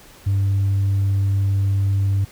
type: tone with tanh clipping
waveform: triangle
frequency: 98.5 Hz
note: G2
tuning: 9 cents sharp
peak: -16 dBFS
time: 0.26-2.25 s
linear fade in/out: 10 ms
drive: 6 dB
effects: pink hiss -46 dBFS RMS until 2.31 s